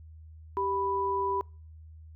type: tone pair together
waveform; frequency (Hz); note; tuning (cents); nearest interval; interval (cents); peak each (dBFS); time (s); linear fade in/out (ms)
sine; 392 / 987.8; G4 / B5; 0 / 0; octave + major third; 1600; -31 / -28; 0.57-1.41; 0
effects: noise-tail reverb RT60 0.4 s tail -26 dB re dry + added 79 Hz sine -46 dBFS peak until 2.15 s